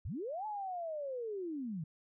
sine linear two-way sweep, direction up then down, 53.6 to 869 to 146.3 Hz, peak -37 dBFS, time 0.05-1.84 s, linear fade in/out 5 ms, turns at 0.46 s, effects none

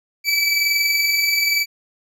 25% pulse tone pair together, 2287 / 2308 Hz, D7 / D7, -47 / -31 cents, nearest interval unison, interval 16 cents, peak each -20 / -13 dBFS, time 0.24-1.66 s, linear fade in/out 50 ms, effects none

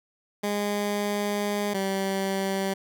15% pulse tone pair in turn, 205.3 / 193.78 Hz, G#3 / G3, -20 / -20 cents, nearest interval minor second, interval 100 cents, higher first, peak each -19 dBFS, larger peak neither, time 0.43-1.74 / 1.74-2.74 s, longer first, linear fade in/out 10 ms, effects none

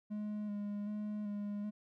triangle tone with vibrato, 207.7 Hz, G#3, in tune, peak -35 dBFS, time 0.1-1.71 s, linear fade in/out 20 ms, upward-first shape square, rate 1.3 Hz, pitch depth 20 cents each way, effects none

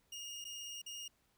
25% pulse tone with dropouts, 2847 Hz, F7, 33 cents sharp, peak -40 dBFS, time 0.12-1.08 s, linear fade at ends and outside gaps 5 ms, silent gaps 0.443-0.45 / 0.818-0.862 s, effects pink hiss -75 dBFS RMS until 1.37 s

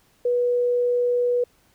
sine tone, 487.9 Hz, B4, 21 cents flat, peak -18 dBFS, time 0.25-1.44 s, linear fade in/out 5 ms, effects pink hiss -61 dBFS RMS until 1.74 s

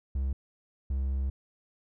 triangle tone pair in turn, 67 / 67 Hz, C2 / C2, +42 / +42 cents, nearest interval unison, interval 0 cents, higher neither, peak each -25 dBFS, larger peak neither, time 0.15-0.33 / 0.9-1.3 s, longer second, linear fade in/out 5 ms, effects none

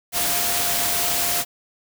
sine tone in noise, 698.5 Hz, F5, in tune, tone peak -31 dBFS, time 0.12-1.45 s, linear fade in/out 50 ms, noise white, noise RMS -22 dBFS, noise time 0.12-1.45 s, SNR -12 dB, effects none

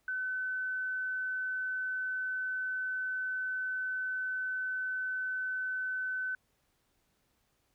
sine tone, 1515 Hz, F#6, 40 cents sharp, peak -32 dBFS, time 0.08-6.35 s, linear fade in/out 2 ms, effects pink hiss -75 dBFS RMS until 7.74 s

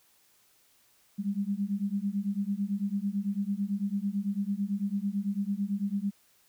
sine beating tone pair, 196 / 205 Hz, G3 / G#3, 0 / -22 cents, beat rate 9 Hz, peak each -31 dBFS, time 1.18-6.11 s, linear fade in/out 20 ms, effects white hiss -65 dBFS RMS until 6.48 s

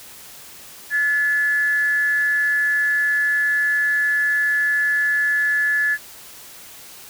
sine tone with frequency modulation, 1717 Hz, A6, 43 cents flat, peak -16 dBFS, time 0.9-5.98 s, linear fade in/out 50 ms, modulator 289 Hz, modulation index 0.22, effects white hiss -41 dBFS RMS until 7.09 s

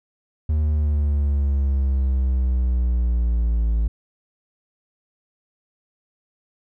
triangle exponential sweep, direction down, 77.1 to 55 Hz, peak -15 dBFS, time 0.49-3.88 s, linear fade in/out 5 ms, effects none

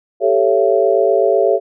sine chord, A dominant seventh, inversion third, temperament equal with one note detuned, 392 / 440 / 554.4 / 672.7 Hz, G4 / A4 / C#5 / E5, 0 / 0 / 0 / +35 cents, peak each -16 dBFS, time 0.2-1.6 s, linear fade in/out 50 ms, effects none

